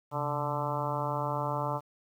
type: harmonic tone with a mistuned harmonic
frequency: 146.83 Hz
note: D3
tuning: in tune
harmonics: 1 / 2 / 3 / 4 / 5 / 6 / 7 / 8 / 9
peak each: -35 / -42 / -42 / -36 / -41 / -35 / -37 / -39 / -42 dBFS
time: 0.11-1.81 s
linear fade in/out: 50 ms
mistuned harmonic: 1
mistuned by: -130 cents
effects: 10-bit